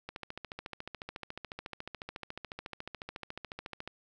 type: click train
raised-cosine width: 0.3 ms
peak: -24 dBFS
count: 54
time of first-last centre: 0.09-3.876 s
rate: 14 Hz
effects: none